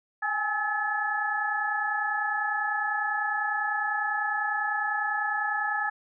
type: tone cluster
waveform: sine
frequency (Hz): 814 / 844 / 1292 / 1718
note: G#5 / G#5 / E6 / A6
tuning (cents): -35 / +28 / -35 / -42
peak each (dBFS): -34 / -32 / -33 / -28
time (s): 0.22-5.9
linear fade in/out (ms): 10
effects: none